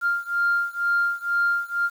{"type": "beating tone pair", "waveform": "sine", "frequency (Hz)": [1396.9, 1399], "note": ["F6", "F6"], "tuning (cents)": [0, 3], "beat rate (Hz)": 2.1, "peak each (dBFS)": [-22, -23], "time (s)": [0.01, 1.9], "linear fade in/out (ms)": 50, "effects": ["tanh soft clip ceiling -14 dBFS", "8-bit"]}